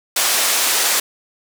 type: band-pass noise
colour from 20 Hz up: white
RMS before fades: -17 dBFS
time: 0.16-1 s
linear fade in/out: 5 ms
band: 450 to 11000 Hz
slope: 12 dB/octave
effects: none

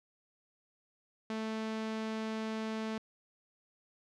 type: tone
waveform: sawtooth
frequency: 220 Hz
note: A3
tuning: in tune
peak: -31 dBFS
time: 1.3-2.98 s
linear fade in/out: 2 ms
effects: low-pass 5000 Hz 12 dB/octave

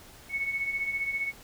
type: beating tone pair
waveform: sine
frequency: 2197 / 2212 Hz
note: C#7 / C#7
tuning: -16 / -4 cents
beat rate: 15 Hz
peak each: -36 / -29 dBFS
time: 0.29-1.33 s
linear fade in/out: 50 ms
effects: pink hiss -51 dBFS RMS until 1.43 s

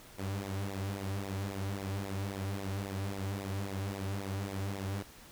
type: tone with flanger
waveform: sawtooth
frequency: 98 Hz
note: G2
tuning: in tune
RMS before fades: -37 dBFS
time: 0.18-5.03 s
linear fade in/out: 10 ms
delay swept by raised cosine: 0.65 to 4.65 ms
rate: 3.7 Hz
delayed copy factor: -0.75
effects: pink hiss -54 dBFS RMS until 5.31 s

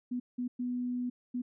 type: tone bursts at uneven times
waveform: sine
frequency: 246.9 Hz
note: B3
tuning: in tune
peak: -31 dBFS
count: 4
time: 0.11-0.2 / 0.38-0.48 / 0.59-1.1 / 1.34-1.42 s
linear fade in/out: 10 ms
effects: none

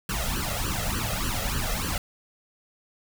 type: noise with flanger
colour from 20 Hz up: pink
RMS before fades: -28 dBFS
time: 0.09-1.98 s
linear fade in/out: 2 ms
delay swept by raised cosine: 0.67 to 1.58 ms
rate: 3.4 Hz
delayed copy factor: +0.9
effects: none

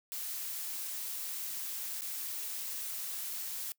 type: noise with dropouts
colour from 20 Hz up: blue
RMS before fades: -39 dBFS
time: 0.12-3.72 s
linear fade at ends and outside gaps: 0 ms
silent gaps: 2.01-2.019 s
effects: noise-tail reverb RT60 0.1 s tail -23 dB re dry

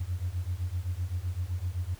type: beating tone pair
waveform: sine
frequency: 85.6 / 93.4 Hz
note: F2 / F#2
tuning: -34 / +17 cents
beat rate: 7.8 Hz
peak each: -32 / -32 dBFS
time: 0-1.95 s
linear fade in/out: 10 ms
effects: tanh soft clip ceiling -22 dBFS + pink hiss -54 dBFS RMS until 1.99 s

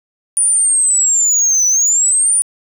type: linear two-way sweep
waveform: sine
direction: down then up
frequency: 9530 to 5920 to 9530 Hz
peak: -7 dBFS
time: 0.37-2.42 s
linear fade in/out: 0 ms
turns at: 1.67 s
effects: tanh soft clip ceiling -9 dBFS + 7-bit

